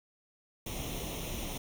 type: noise with comb filter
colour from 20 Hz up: pink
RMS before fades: -38 dBFS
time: 0.66-1.58 s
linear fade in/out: 5 ms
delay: 0.32 ms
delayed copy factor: +0.75
effects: none